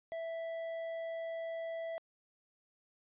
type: tone with tanh clipping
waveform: triangle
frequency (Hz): 659.3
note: E5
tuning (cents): 0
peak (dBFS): -39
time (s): 0.12-1.98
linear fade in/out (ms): 0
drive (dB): 12
effects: resampled to 8000 Hz